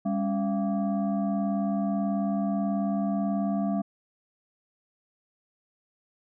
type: tone with frequency modulation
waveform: sine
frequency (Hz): 200.8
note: G3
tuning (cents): +42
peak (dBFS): -24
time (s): 0.05-3.82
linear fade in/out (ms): 10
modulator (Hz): 480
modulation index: 0.9
effects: none